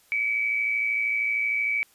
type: tone with amplitude modulation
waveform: sine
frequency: 2286 Hz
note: D7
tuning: 47 cents flat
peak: -20 dBFS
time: 0.12-1.83 s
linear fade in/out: 0 ms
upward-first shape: sine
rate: 113 Hz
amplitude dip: 55%
effects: white hiss -60 dBFS RMS until 1.94 s + resampled to 32000 Hz